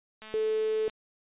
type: click train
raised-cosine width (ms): 0.2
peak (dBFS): -28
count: 148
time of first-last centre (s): 0.22-0.897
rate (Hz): 217
type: tone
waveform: sine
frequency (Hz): 436.2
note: A4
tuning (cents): -15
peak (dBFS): -25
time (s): 0.34-0.88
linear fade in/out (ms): 0
effects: resampled to 8000 Hz